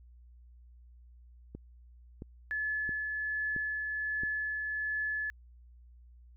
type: click train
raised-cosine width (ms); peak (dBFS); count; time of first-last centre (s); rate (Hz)
3; -29; 5; 1.55-4.235; 1.49
type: tone with tremolo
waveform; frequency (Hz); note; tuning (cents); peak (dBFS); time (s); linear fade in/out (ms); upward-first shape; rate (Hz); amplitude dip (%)
sine; 1720; A6; -40; -30; 2.51-5.3; 0; triangle; 1.3; 30
effects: added 60 Hz sine -53 dBFS peak until 6.36 s